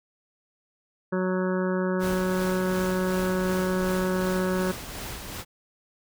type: harmonic tone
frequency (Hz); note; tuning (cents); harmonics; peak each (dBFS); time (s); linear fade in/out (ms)
185; F#3; 0; 1 / 2 / 3 / 5 / 6 / 7 / 8 / 9; -26 / -28 / -31 / -38 / -39 / -40 / -38 / -40; 1.12-4.72; 10
type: noise with tremolo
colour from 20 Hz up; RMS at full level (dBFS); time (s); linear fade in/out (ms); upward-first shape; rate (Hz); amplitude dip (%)
pink; -35; 1.99-5.45; 50; sine; 2.7; 35
effects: none